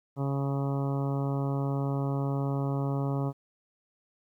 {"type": "harmonic tone", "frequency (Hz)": 138.59, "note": "C#3", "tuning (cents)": 0, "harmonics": [1, 2, 3, 4, 5, 6, 7, 8, 9], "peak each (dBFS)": [-28, -34, -38, -40, -42, -44, -45, -46, -47], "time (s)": [0.16, 3.33], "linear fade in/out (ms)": 50, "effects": ["11-bit"]}